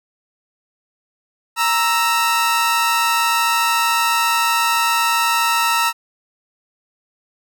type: tone pair together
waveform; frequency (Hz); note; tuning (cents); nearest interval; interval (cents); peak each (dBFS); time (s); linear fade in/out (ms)
sawtooth; 932.3 / 1318.5; A#5 / E6; 0 / 0; tritone; 600; -14; 1.56-5.93; 50
effects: none